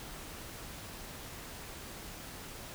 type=silence; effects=pink hiss -46 dBFS RMS until 2.74 s